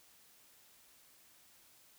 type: silence
effects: white hiss -64 dBFS RMS until 1.98 s